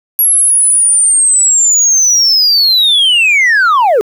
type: linear sweep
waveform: sine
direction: down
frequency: 11410 to 392 Hz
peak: -3 dBFS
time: 0.19-4.01 s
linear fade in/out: 0 ms
effects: tanh soft clip ceiling -5 dBFS + 7-bit